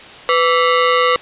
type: ring-modulated tone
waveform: sawtooth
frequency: 827 Hz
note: G#5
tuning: 8 cents flat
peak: -4 dBFS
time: 0.29-1.16 s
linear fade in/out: 0 ms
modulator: 328 Hz
effects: white hiss -36 dBFS RMS until 1.21 s + resampled to 8000 Hz